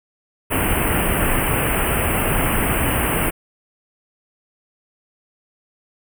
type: band-stop noise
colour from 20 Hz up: pink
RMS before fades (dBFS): -19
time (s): 0.5-3.31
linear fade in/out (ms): 20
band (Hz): 3000 to 8500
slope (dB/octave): 96
effects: none